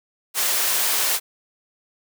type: high-pass noise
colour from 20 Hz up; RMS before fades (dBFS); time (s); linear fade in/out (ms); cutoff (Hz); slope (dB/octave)
white; -21; 0.34-1.2; 50; 450; 12
effects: none